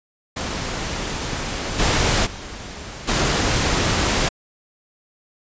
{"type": "noise with level steps", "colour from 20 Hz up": "pink", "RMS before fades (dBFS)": [-26, -18, -34, -19], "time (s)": [0.36, 4.29], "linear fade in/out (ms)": 10, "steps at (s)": [1.78, 2.25, 3.07], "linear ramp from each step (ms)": 20, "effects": ["resampled to 16000 Hz"]}